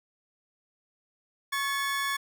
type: tone pair together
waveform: 30% pulse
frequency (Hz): 1103 / 1717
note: C#6 / A6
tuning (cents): -9 / -43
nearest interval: minor sixth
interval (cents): 766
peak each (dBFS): -28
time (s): 1.52-2.17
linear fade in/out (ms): 10
effects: none